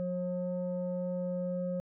sine tone pair together, 180 / 539.4 Hz, F#3 / C#5, -47 / -47 cents, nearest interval octave + perfect fifth, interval 1900 cents, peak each -33 / -33 dBFS, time 0-1.8 s, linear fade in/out 0 ms, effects tanh soft clip ceiling -26 dBFS

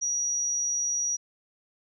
sine tone, 5780 Hz, F#8, 41 cents flat, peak -25 dBFS, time 0.01-1.17 s, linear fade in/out 20 ms, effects none

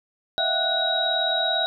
sine tone cluster, 643 / 681 / 760 / 1473 / 3828 Hz, E5 / F5 / F#5 / F#6 / A#7, -43 / -44 / +46 / -8 / +45 cents, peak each -29 / -28 / -30 / -29 / -23 dBFS, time 0.38-1.66 s, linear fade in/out 0 ms, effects none

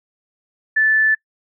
sine tone, 1751 Hz, A6, 9 cents flat, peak -12 dBFS, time 0.76-1.15 s, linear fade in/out 10 ms, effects noise-tail reverb RT60 0.1 s tail -24 dB re dry

